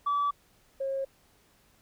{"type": "tone pair in turn", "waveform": "sine", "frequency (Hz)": [1151, 540.9], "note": ["D6", "C#5"], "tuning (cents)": [-35, -43], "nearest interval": "octave + minor second", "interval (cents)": 1308, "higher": "first", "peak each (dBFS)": [-23, -28], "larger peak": "first", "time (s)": [[0.06, 0.31], [0.8, 1.05]], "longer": "neither", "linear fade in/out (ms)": 10, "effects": ["tanh soft clip ceiling -22 dBFS", "pink hiss -64 dBFS RMS until 1.81 s"]}